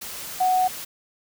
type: tone in noise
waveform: sine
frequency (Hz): 740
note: F#5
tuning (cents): 0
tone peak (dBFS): -17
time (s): 0.4-0.68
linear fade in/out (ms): 10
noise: white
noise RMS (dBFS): -35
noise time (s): 0.01-0.85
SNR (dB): +15
effects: none